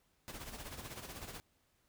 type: noise with tremolo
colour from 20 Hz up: pink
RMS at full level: -45 dBFS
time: 0.28-1.4 s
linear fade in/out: 0 ms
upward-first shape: sine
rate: 16 Hz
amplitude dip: 60%
effects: pink hiss -75 dBFS RMS until 1.88 s